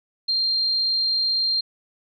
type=tone; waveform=sine; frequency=4186 Hz; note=C8; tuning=in tune; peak=-19 dBFS; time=0.28-1.61 s; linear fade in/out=10 ms; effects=none